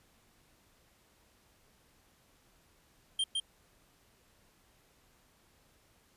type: tone with echo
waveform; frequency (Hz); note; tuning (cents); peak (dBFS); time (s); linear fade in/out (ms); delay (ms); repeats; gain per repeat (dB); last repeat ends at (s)
square; 3173; G7; +20; -29; 3.19-3.24; 5; 160; 1; -2; 3.4
effects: pink hiss -67 dBFS RMS until 6.16 s + resampled to 32000 Hz